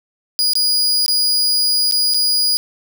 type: tone with dropouts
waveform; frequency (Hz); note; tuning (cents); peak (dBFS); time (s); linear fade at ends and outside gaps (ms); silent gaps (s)
40% pulse; 4900; D#8; -27; -12; 0.39-2.57; 0; 0.534-0.554 / 1.062-1.081 / 1.912-1.922 / 2.138-2.144
effects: 9-bit